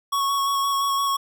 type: tone with vibrato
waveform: square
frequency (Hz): 1108.7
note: C#6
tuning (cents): 0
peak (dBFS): -21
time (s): 0.12-1.17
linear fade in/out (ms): 10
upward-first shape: square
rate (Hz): 5.8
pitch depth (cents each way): 13
effects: none